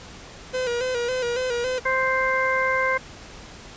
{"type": "tone with vibrato", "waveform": "45% pulse", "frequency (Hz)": 493.9, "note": "B4", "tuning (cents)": 0, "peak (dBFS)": -23, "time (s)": [0.53, 1.8], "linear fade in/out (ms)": 20, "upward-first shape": "square", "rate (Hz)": 3.6, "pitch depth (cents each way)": 58}
{"type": "harmonic tone", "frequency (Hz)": 523.3, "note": "C5", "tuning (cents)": 0, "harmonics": [1, 2, 3, 4], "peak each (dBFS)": [-25, -25, -25, -25], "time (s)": [1.85, 2.98], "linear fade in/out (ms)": 10}
{"effects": ["pink hiss -42 dBFS RMS until 3.76 s", "resampled to 16000 Hz"]}